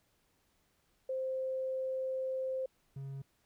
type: tone pair in turn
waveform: sine / triangle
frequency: 523 / 136.74 Hz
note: C5 / C#3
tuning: -1 / -23 cents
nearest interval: octave + major seventh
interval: 2322 cents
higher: first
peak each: -33 / -38 dBFS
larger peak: first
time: 1.09-2.66 / 2.96-3.22 s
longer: first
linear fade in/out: 5 ms
effects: pink hiss -74 dBFS RMS until 3.45 s